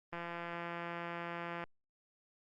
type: click train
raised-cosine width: 0.5 ms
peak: -27 dBFS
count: 259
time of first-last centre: 0.13-1.639 s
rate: 171 Hz
effects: Opus 32 kbps